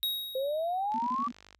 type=tone with exponential decay; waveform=square; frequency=3789 Hz; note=A#7; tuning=27 cents sharp; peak=-27 dBFS; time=0.03-0.95 s; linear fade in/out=0 ms; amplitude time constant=200 ms
type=exponential sweep; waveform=sine; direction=up; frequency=513 to 1174.7 Hz; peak=-28 dBFS; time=0.35-1.28 s; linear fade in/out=5 ms
type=click train; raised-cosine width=0.2 ms; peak=-33 dBFS; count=32; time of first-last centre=0.92-1.548 s; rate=49.4 Hz
type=tone bursts; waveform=sine; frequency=241.1 Hz; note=B3; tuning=41 cents flat; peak=-35 dBFS; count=5; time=0.94-1.316 s; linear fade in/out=5 ms; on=48 ms; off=34 ms
effects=added 60 Hz sine -70 dBFS peak until 1.59 s